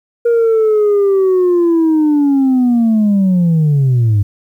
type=linear sweep; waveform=sine; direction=down; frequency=474 to 98 Hz; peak=-6 dBFS; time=0.25-4.23 s; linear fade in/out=10 ms; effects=tanh soft clip ceiling -7 dBFS + 8-bit